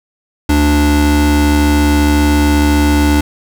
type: tone pair together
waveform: square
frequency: 73.66 / 293.7 Hz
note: D2 / D4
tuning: +6 / 0 cents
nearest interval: 2 octaves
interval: 2394 cents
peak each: -12 dBFS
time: 0.49-3.21 s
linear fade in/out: 5 ms
effects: none